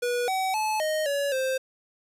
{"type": "tone with pitch steps", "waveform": "square", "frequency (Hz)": [486.2, 759, 863, 621, 566, 524], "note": ["B4", "F#5", "A5", "D#5", "C#5", "C5"], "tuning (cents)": [-27, 44, -34, -3, 36, 2], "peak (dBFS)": -25, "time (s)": [0.02, 1.58], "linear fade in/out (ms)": 10, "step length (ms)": 260, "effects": ["resampled to 32000 Hz", "9-bit"]}